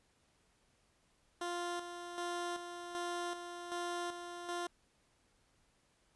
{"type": "tone with tremolo", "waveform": "15% pulse", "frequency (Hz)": 349.2, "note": "F4", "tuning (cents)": 0, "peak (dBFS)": -31, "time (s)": [1.41, 4.67], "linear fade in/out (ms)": 5, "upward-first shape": "square", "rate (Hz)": 1.3, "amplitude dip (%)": 55, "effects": ["pink hiss -73 dBFS RMS until 6.15 s", "resampled to 24000 Hz"]}